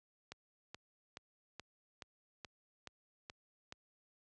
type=click train; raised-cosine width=0.2 ms; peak=-29 dBFS; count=9; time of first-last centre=0.32-3.724 s; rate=2.35 Hz; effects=high-pass 60 Hz 12 dB/octave + resampled to 24000 Hz